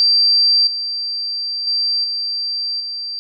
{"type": "tone with level steps", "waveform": "sine", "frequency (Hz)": 4699, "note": "D8", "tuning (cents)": 0, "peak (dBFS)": [-10, -20, -15, -19, -23], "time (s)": [0, 3.19], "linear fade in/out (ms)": 0, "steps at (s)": [0.67, 1.67, 2.04, 2.8], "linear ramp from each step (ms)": 2, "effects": []}